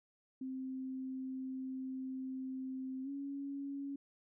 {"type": "tone with pitch glide", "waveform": "sine", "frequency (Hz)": [261.6, 278.8], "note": ["C4", "C#4"], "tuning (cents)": [0, 10], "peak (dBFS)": -39, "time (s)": [0.41, 3.96], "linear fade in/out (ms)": 5, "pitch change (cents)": 110, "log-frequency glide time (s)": [3.03, 3.09], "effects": []}